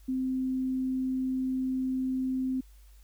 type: tone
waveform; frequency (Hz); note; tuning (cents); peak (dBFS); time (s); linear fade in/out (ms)
sine; 259.8; C4; -12; -27; 0.08-2.61; 10
effects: added 50 Hz sine -51 dBFS peak until 3.03 s + white hiss -65 dBFS RMS until 3.03 s